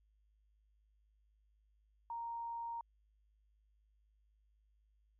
sine tone, 931 Hz, A#5, 2 cents flat, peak -40 dBFS, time 2.1-2.81 s, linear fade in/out 2 ms, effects added 52 Hz sine -70 dBFS peak until 5.19 s

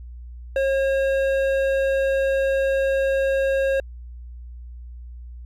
sine tone with hard clipping, 541 Hz, C#5, 42 cents flat, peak -20 dBFS, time 0.56-3.8 s, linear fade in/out 2 ms, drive 10 dB, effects added 60 Hz sine -35 dBFS peak until 5.45 s

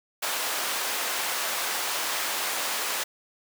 pink high-pass noise, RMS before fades -29 dBFS, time 0.22-3.04 s, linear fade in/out 10 ms, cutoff 750 Hz, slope 12 dB/octave, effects none

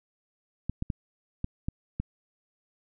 clicks, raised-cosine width 5 ms, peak -17 dBFS, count 6, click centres 0.696 / 0.824 / 0.902 / 1.444 / 1.685 / 2 s, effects none

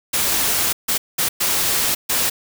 white noise bursts at uneven times, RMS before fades -19 dBFS, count 5, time 0.13-0.73 / 0.88-0.98 / 1.18-1.29 / 1.4-1.95 / 2.09-2.3 s, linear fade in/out 10 ms, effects none

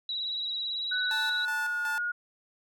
sine tone with vibrato, 3883 Hz, B7, 30 cents flat, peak -30 dBFS, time 0.09-1.45 s, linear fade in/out 2 ms, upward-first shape sine, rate 18 Hz, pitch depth 33 cents each way
sine tone with pitch glide, 1493 to 1438 Hz, F#6 to F#6, +15 to -50 cents, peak -28 dBFS, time 0.91-2.12 s, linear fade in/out 10 ms, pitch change -65 cents, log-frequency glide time 1.02-1.82 s
sawtooth tone with tremolo, 878 Hz, A5, 4 cents flat, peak -31 dBFS, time 1.11-1.98 s, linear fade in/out 0 ms, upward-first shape square, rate 2.7 Hz, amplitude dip 65%
effects none

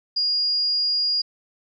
sine tone, 4850 Hz, D#8, 45 cents flat, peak -19 dBFS, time 0.16-1.22 s, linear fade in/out 10 ms, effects none

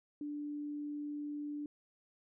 sine tone, 293.7 Hz, D4, in tune, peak -38 dBFS, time 0.21-1.66 s, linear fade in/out 2 ms, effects none

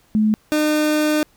sine / 30% pulse tone pair in turn, 214.9 / 303.9 Hz, A3 / D#4, -41 / -41 cents, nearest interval tritone, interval 600 cents, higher second, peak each -13 dBFS, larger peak neither, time 0.15-0.34 / 0.52-1.23 s, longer second, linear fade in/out 0 ms, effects pink hiss -57 dBFS RMS until 1.36 s

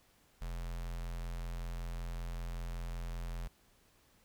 square tone with notch filter, 42.63 Hz, F1, 41 cents flat, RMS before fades -40 dBFS, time 0.41-3.48 s, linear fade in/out 10 ms, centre 310 Hz, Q 1.2, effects pink hiss -68 dBFS RMS until 4.24 s

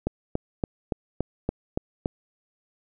click train, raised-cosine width 2 ms, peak -11 dBFS, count 8, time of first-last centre 0.07-2.059 s, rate 3.52 Hz, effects none

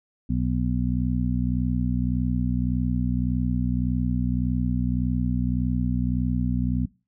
harmonic tone, 61.74 Hz, B1, in tune, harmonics 1 / 2 / 3 / 4, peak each -27 / -27 / -27 / -27 dBFS, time 0.29-6.86 s, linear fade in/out 10 ms, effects noise-tail reverb RT60 0.3 s tail -22 dB re dry

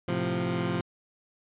20% pulse chord, F major, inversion first, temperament equal, 110 / 130.81 / 174.61 Hz, A2 / C3 / F3, 0 / 0 / 0 cents, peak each -29 / -28 / -24 dBFS, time 0.08-0.81 s, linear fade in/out 5 ms, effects resampled to 8000 Hz

